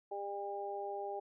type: harmonic tone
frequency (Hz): 200.8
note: G3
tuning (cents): +42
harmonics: 2 / 3 / 4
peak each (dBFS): -42 / -45 / -41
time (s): 0.11-1.2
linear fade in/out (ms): 10
effects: none